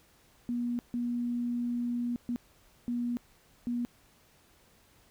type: tone bursts at uneven times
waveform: sine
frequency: 240.6 Hz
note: B3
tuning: 45 cents flat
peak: -29 dBFS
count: 5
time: 0.49-0.79 / 0.94-2.16 / 2.29-2.36 / 2.88-3.17 / 3.67-3.85 s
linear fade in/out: 0 ms
effects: pink hiss -63 dBFS RMS until 5.1 s